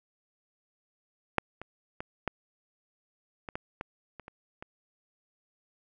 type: clicks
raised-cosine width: 0.5 ms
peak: -8 / -25 / -21 / -14 / -23 / -19 / -20 / -28 / -29 / -26 dBFS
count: 10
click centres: 1.383 / 1.616 / 2.005 / 2.277 / 3.488 / 3.555 / 3.811 / 4.197 / 4.281 / 4.625 s
effects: none